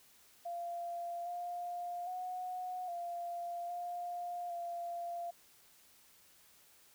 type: tone with pitch steps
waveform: sine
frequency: 691 / 704 / 732 / 694 / 704 / 691 Hz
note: F5 / F5 / F#5 / F5 / F5 / F5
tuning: -19 / +14 / -19 / -11 / +14 / -19 cents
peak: -38 dBFS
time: 0.45-5.31 s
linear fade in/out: 10 ms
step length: 810 ms
effects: white hiss -64 dBFS RMS until 6.94 s